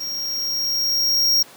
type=tone with level ramp; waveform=square; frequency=5588 Hz; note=F8; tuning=in tune; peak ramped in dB=-26 to -14 dBFS; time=0-1.43 s; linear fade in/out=10 ms; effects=pink hiss -44 dBFS RMS until 1.56 s + high-pass 200 Hz 12 dB/octave